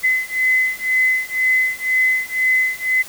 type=beating tone pair; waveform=sine; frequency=2031 / 2033 Hz; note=B6 / B6; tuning=+48 / +50 cents; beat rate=2 Hz; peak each=-18 dBFS; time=0.03-3.03 s; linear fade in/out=20 ms; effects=white hiss -37 dBFS RMS until 3.08 s